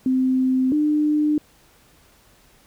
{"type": "tone pair in turn", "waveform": "sine", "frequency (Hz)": [259.1, 300.6], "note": ["C4", "D4"], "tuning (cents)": [-17, 40], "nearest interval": "minor third", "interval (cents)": 257, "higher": "second", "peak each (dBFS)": -16, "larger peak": "neither", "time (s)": [[0.06, 0.72], [0.72, 1.38]], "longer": "neither", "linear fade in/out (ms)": 2, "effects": ["pink hiss -55 dBFS RMS until 2.66 s"]}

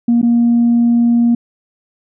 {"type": "tone with dropouts", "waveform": "sine", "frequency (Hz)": 236.1, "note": "A#3", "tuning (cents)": 22, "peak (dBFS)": -7, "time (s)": [0.08, 1.35], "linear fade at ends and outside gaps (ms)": 5, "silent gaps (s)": [0.216, 0.228], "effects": ["tanh soft clip ceiling -5 dBFS"]}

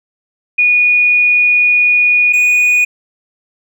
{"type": "tone pair in turn", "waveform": ["sine", "triangle"], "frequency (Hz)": [2456, 2466], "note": ["D#7", "D#7"], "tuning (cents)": [-23, -16], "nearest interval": "unison", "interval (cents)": 7, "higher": "second", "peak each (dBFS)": [-7, -6], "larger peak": "second", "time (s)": [[0.58, 2.33], [2.33, 2.85]], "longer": "first", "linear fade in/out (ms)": 10, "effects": []}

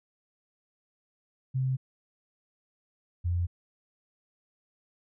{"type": "tone pair in turn", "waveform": "sine", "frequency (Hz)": [130.81, 87.31], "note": ["C3", "F2"], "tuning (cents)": [0, 0], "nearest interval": "perfect fifth", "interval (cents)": 700, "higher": "first", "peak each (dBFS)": -25, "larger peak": "neither", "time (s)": [[1.54, 1.77], [3.24, 3.47]], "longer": "neither", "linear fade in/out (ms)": 20, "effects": []}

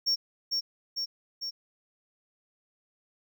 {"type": "tone with echo", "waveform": "triangle", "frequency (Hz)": 5500, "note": "F8", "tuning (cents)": -27, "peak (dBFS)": -22, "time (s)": [0.06, 0.16], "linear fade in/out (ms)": 20, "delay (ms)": 450, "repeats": 3, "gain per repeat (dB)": -3, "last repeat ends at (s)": 1.51, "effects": []}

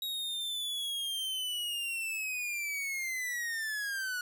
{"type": "linear sweep", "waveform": "45% pulse", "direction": "down", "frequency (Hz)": [3808, 1452], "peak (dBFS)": -33, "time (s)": [0.02, 4.21], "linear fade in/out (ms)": 2, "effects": []}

